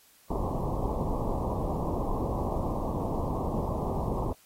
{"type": "low-pass noise", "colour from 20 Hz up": "pink", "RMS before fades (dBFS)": -30, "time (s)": [0.3, 4.33], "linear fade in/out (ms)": 5, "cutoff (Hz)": 1100, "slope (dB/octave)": 96, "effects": ["white hiss -60 dBFS RMS until 4.45 s", "AAC 48 kbps"]}